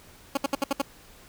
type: tone bursts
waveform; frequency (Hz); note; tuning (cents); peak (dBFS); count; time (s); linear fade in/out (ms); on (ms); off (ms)
15% pulse; 277.2; C#4; 0; -16; 6; 0.35-0.818; 5; 23; 66
effects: pink hiss -52 dBFS RMS until 1.28 s